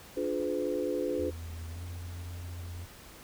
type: chord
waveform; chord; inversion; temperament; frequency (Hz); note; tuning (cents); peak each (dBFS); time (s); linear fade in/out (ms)
sine; D diminished seventh; none; just; 293.7 / 352.4 / 422.9 / 507.5; D4 / F4 / Ab4 / Cb5; 0 / +16 / +31 / +47; -35 / -35 / -35 / -33; 0.16-1.31; 20
type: tone with pitch glide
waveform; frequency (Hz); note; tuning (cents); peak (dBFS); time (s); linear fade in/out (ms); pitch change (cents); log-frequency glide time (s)
triangle; 82.41 to 87.31; E2 to F2; 0 to 0; -36; 1.18-2.86; 20; +100; 1.71-1.8
effects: pink hiss -51 dBFS RMS until 3.23 s